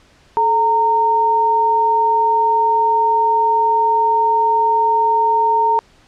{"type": "tone pair together", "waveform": "sine", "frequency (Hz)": [434.5, 920], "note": ["A4", "A#5"], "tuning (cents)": [-22, -23], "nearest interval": "octave + minor second", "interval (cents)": 1299, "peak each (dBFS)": [-21, -12], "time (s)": [0.37, 5.79], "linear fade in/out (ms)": 0, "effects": ["pink hiss -51 dBFS RMS until 6.07 s", "low-pass 6000 Hz 12 dB/octave"]}